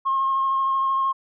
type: tone with vibrato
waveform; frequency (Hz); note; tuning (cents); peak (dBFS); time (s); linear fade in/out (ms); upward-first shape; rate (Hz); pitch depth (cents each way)
sine; 1075; C6; +47; -18; 0.05-1.13; 20; triangle; 13; 16
effects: tanh soft clip ceiling -14 dBFS